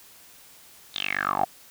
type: tone with band-pass filter sweep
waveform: 10% pulse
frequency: 48.67 Hz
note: G1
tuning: 12 cents flat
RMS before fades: -27 dBFS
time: 0.94-1.45 s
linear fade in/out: 10 ms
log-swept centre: 3900 to 710 Hz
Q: 9
effects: white hiss -51 dBFS RMS until 1.7 s